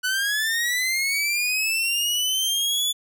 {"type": "linear sweep", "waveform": "sawtooth", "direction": "up", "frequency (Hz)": [1480, 3467], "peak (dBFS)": -18, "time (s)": [0.03, 2.93], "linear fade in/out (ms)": 20, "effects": []}